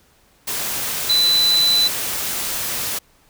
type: tone in noise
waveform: sine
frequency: 4000 Hz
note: B7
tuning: 21 cents sharp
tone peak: -13 dBFS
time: 1.09-1.88 s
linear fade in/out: 10 ms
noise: white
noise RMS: -24 dBFS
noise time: 0.47-2.99 s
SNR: +8 dB
effects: pink hiss -56 dBFS RMS until 3.29 s